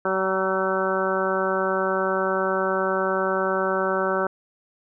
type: harmonic tone with a mistuned harmonic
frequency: 190 Hz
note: F#3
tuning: 46 cents sharp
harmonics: 1 / 2 / 3 / 4 / 5 / 6 / 7 / 8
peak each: -32 / -26 / -26 / -32 / -31 / -32 / -28 / -30 dBFS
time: 0.05-4.27 s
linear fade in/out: 2 ms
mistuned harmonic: 5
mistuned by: -20 cents
effects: none